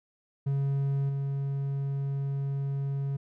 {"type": "tone with level steps", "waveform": "triangle", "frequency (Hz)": 138.59, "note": "C#3", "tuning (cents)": 0, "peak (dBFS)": [-23, -26], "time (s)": [0.46, 3.17], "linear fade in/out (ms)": 10, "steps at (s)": 1.09, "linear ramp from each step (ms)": 5, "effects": []}